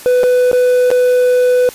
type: tone with dropouts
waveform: triangle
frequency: 497.9 Hz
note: B4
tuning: 14 cents sharp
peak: -6 dBFS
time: 0.06-1.69 s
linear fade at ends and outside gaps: 0 ms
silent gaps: 0.233-0.238 / 0.515-0.53 / 0.904-0.914 s
effects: white hiss -34 dBFS RMS until 1.74 s + resampled to 32000 Hz